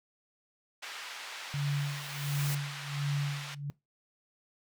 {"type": "band-pass noise", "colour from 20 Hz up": "white", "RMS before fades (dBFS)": -43, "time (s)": [0.82, 3.55], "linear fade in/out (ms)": 10, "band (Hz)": [880, 3500], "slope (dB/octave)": 12}
{"type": "noise with exponential growth", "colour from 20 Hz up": "white", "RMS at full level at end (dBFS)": -37, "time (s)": [1.03, 2.55], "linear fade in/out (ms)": 5, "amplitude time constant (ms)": 330}
{"type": "tone with tremolo", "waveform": "sine", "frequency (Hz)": 143.2, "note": "D3", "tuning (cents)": -43, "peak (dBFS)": -27, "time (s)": [1.54, 3.7], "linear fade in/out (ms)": 0, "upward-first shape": "sine", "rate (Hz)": 1.4, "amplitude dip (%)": 85}
{"effects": ["noise-tail reverb RT60 0.2 s tail -21 dB re dry"]}